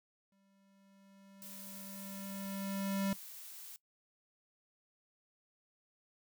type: tone with exponential growth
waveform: square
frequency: 196 Hz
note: G3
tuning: in tune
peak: -32 dBFS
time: 0.32-3.13 s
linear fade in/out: 2 ms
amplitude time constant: 610 ms
type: noise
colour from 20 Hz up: blue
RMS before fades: -50 dBFS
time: 1.42-3.76 s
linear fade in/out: 0 ms
effects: noise-tail reverb RT60 0.1 s tail -19 dB re dry